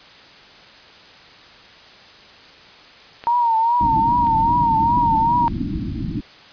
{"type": "clicks", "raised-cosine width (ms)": 0.3, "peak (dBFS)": [-18, -23], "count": 2, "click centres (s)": [3.239, 4.269]}
{"type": "tone with vibrato", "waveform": "sine", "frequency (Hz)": 929, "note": "A#5", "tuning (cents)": -6, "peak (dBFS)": -14, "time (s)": [3.27, 5.48], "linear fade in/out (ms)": 0, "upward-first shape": "triangle", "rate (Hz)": 2.5, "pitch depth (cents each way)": 88}
{"type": "low-pass noise", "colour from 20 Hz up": "white", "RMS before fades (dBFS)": -25, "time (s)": [3.8, 6.21], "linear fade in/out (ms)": 10, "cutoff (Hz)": 320, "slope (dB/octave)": 96}
{"effects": ["white hiss -44 dBFS RMS until 6.52 s", "resampled to 11025 Hz"]}